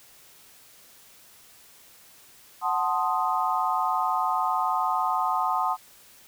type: chord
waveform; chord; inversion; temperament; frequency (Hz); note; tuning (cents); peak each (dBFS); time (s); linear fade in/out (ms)
sine; F# diminished seventh; none; equal; 740 / 880 / 1046.5 / 1244.5; F#5 / A5 / C6 / Eb6; 0 / 0 / 0 / 0; -28; 2.61-5.77; 50
effects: white hiss -53 dBFS RMS until 6.27 s